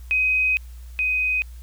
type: tone pair in turn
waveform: sine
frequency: 2518 / 2508 Hz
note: D#7 / D#7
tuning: +20 / +13 cents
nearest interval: unison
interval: 7 cents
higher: first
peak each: -17 / -19 dBFS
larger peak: first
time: 0.11-0.57 / 0.99-1.42 s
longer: first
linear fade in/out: 0 ms
effects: added 60 Hz sine -36 dBFS peak until 1.62 s + white hiss -55 dBFS RMS until 1.62 s